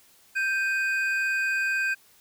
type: tone pair together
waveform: triangle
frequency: 1569 / 2491 Hz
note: G6 / D#7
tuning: +1 / +1 cents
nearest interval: minor sixth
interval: 800 cents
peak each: -23 / -27 dBFS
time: 0.35-1.95 s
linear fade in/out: 20 ms
effects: white hiss -58 dBFS RMS until 2.2 s